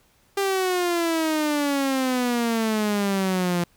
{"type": "exponential sweep", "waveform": "sawtooth", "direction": "down", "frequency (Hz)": [398.9, 172.1], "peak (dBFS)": -17, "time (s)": [0.37, 3.64], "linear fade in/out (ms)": 5, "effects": ["pink hiss -61 dBFS RMS until 3.76 s"]}